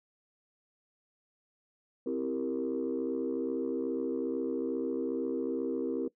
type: chord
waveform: sine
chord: C dominant seventh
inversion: none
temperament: equal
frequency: 261.6 / 329.6 / 392 / 466.2 Hz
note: C4 / E4 / G4 / Bb4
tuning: 0 / 0 / 0 / 0 cents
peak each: -34 / -35 / -36 / -34 dBFS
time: 2.06-6.08 s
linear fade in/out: 5 ms
effects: noise-tail reverb RT60 0.1 s tail -19 dB re dry + tanh soft clip ceiling -23 dBFS